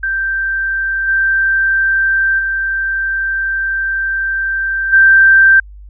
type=tone with level steps; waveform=sine; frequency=1568 Hz; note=G6; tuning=in tune; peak=-14 / -10 / -14 / -4 dBFS; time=0.03-5.6 s; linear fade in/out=5 ms; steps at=1.07 / 2.38 / 4.92 s; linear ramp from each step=20 ms; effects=added 50 Hz sine -32 dBFS peak until 5.89 s